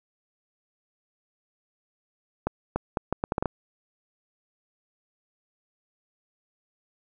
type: accelerating click train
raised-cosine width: 1 ms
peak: -11 dBFS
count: 9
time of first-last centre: 2.47-3.457 s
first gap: 290 ms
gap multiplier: 0.73
effects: none